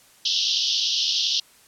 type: band-pass noise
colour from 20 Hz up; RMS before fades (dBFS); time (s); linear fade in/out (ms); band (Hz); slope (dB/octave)
pink; -23; 0.25-1.4; 5; 2900 to 5800; 96
effects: white hiss -54 dBFS RMS until 1.67 s + low-pass 12000 Hz 12 dB/octave